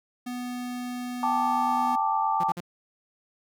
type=tone; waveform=square; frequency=246.9 Hz; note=B3; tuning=in tune; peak=-32 dBFS; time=0.26-1.96 s; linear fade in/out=10 ms
type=chord; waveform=sine; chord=G suspended second; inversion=none; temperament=equal with one note detuned; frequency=791.3 / 880 / 1174.7 Hz; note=G5 / A5 / D6; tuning=+16 / 0 / 0 cents; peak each=-28 / -25 / -28 dBFS; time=1.23-2.52 s; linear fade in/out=2 ms
type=tone bursts; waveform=sawtooth; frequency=174.9 Hz; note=F3; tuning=3 cents sharp; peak=-29 dBFS; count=3; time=2.4-2.605 s; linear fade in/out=5 ms; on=37 ms; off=47 ms
effects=none